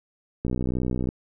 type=click train; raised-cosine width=3 ms; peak=-14 dBFS; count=41; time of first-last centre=0.45-1.089 s; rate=62.6 Hz; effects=none